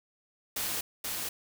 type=noise with echo; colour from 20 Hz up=white; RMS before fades=-33 dBFS; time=0.56-0.81 s; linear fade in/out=5 ms; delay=480 ms; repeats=1; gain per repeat=-2 dB; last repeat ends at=1.29 s; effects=none